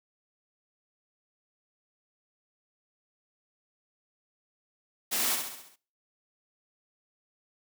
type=noise with echo; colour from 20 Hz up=white; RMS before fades=-29 dBFS; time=5.11-5.36 s; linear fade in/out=20 ms; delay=67 ms; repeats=6; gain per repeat=-5 dB; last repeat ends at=5.762 s; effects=noise-tail reverb RT60 0.4 s tail -21 dB re dry + high-pass 200 Hz 12 dB/octave